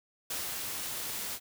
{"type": "noise with ADSR envelope", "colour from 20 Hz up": "white", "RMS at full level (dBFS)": -35, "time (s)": [0.3, 1.4], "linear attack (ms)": 6, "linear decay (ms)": 200, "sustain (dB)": -2, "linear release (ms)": 60, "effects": []}